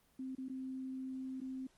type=tone with dropouts; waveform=sine; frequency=261.6 Hz; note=C4; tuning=in tune; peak=-40 dBFS; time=0.19-1.67 s; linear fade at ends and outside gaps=5 ms; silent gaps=0.352-0.381 / 0.485-0.496 / 1.404-1.414 s; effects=pink hiss -71 dBFS RMS until 1.77 s + Opus 24 kbps